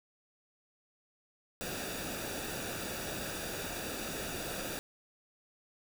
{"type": "noise with comb filter", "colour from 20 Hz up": "pink", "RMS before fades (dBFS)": -39, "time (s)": [1.61, 4.79], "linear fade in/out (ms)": 0, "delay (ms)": 0.95, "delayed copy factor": -0.6, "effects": []}